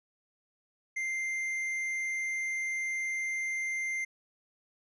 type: tone with tanh clipping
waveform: sine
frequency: 2093 Hz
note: C7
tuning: in tune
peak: -32 dBFS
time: 0.96-4.05 s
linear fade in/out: 10 ms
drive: 7 dB
effects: none